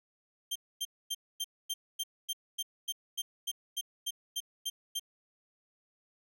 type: tone bursts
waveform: sawtooth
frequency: 3164 Hz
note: G7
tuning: 15 cents sharp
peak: -29 dBFS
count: 16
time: 0.51-4.996 s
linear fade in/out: 10 ms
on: 46 ms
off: 250 ms
effects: none